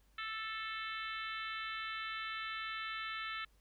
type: harmonic tone with a mistuned harmonic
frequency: 440.6 Hz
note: A4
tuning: 2 cents sharp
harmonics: 3 / 4 / 5 / 6 / 7 / 8 / 9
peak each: -43 / -45 / -47 / -49 / -50 / -51 / -52 dBFS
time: 0.18-3.45 s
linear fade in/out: 5 ms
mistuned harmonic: 5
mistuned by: -15 cents
effects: added 50 Hz sine -67 dBFS peak until 3.6 s + pink hiss -74 dBFS RMS until 3.6 s